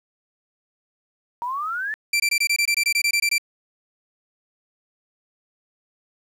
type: exponential sweep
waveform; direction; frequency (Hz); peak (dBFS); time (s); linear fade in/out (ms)
sine; up; 932.3 to 1791; -24; 1.42-1.94; 0
type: tone bursts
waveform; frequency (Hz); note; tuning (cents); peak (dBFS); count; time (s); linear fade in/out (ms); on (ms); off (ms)
sawtooth; 2349; D7; 0; -14; 14; 2.13-3.382; 5; 69; 22
effects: low-pass 12000 Hz 12 dB/octave + 9-bit